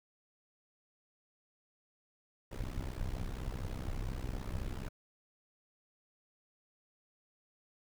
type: noise with amplitude modulation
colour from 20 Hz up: brown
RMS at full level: -35 dBFS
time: 2.51-4.89 s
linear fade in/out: 10 ms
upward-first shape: sine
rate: 64.2 Hz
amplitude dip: 90%
effects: none